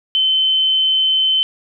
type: tone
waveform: sine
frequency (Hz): 3068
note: G7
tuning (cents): -38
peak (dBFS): -12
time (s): 0.15-1.43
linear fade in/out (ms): 0
effects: none